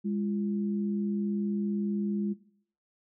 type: tone pair together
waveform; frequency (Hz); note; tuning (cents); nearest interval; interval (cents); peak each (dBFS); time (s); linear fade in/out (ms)
sine; 204.5 / 343.9; G#3 / F4; -26 / -27; major sixth; 899; -28 / -37; 0.04-2.34; 20
effects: noise-tail reverb RT60 0.6 s tail -18 dB re dry